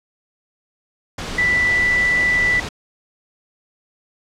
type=tone in noise; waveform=sine; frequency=1975.5 Hz; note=B6; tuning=in tune; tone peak=-14 dBFS; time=1.38-2.6 s; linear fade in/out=5 ms; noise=pink; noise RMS=-27 dBFS; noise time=1.18-2.69 s; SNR=+10 dB; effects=low-pass 6000 Hz 12 dB/octave